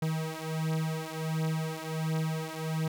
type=beating tone pair; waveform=45% pulse; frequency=158.3 / 159.7 Hz; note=D#3 / D#3; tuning=+30 / +45 cents; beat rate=1.4 Hz; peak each=-33 / -33 dBFS; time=0.02-2.88 s; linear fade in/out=5 ms; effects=none